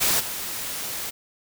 white noise with level steps, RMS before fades -21 / -31 dBFS, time 0-1.11 s, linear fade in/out 20 ms, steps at 0.19 s, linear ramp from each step 20 ms, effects none

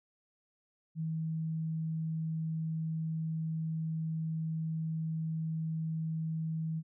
sine tone, 160.3 Hz, E3, 48 cents flat, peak -32 dBFS, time 0.95-6.83 s, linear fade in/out 50 ms, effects none

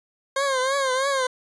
20% pulse tone with vibrato, 534 Hz, C5, 35 cents sharp, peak -16 dBFS, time 0.36-1.27 s, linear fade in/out 5 ms, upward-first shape triangle, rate 3.1 Hz, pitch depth 100 cents each way, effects resampled to 22050 Hz

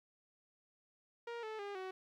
sawtooth tone with pitch steps, 470 / 436 / 404.5 / 375.2 Hz, A#4 / A4 / G#4 / F#4, +14 / -16 / -46 / +24 cents, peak -38 dBFS, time 1.27-1.91 s, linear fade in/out 5 ms, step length 160 ms, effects low-pass 3000 Hz 12 dB/octave + 13-bit

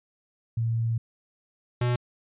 sine / square tone pair in turn, 114.6 / 122.26 Hz, A#2 / B2, -29 / -17 cents, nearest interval minor second, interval 112 cents, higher second, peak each -23 dBFS, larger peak neither, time 0.57-0.98 / 1.81-1.96 s, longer first, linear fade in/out 5 ms, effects resampled to 8000 Hz

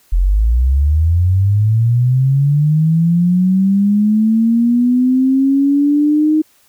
sine linear sweep, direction up, 41.2 to 312.3 Hz, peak -9 dBFS, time 0.12-6.42 s, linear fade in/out 10 ms, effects white hiss -53 dBFS RMS until 6.68 s

